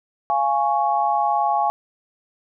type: chord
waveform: sine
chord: Db major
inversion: first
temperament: just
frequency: 693 / 831.5 / 1108.7 Hz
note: F5 / Ab5 / Db6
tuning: -14 / +2 / 0 cents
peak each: -23 / -19 / -24 dBFS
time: 0.3-1.7 s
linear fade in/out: 0 ms
effects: none